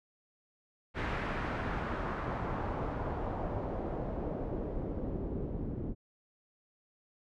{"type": "noise with low-pass filter sweep", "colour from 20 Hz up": "pink", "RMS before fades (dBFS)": -36, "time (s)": [0.94, 5.95], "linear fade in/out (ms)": 50, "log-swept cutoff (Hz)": [2000, 310], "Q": 1.3, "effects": []}